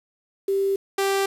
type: tone pair in turn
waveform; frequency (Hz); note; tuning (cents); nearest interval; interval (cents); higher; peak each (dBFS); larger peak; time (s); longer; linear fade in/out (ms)
sine / sawtooth; 392 / 392; G4 / G4; 0 / 0; unison; 0; neither; -19 / -16; second; 0.48-0.76 / 0.98-1.26; neither; 5
effects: resampled to 32000 Hz + 7-bit